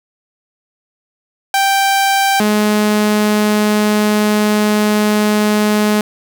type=tone pair in turn; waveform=sawtooth; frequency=784 / 210.8 Hz; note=G5 / G#3; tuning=0 / +26 cents; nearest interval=octave + major seventh; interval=2274 cents; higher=first; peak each=-7 dBFS; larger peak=neither; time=1.54-2.4 / 2.4-6.01 s; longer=second; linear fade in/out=2 ms; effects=none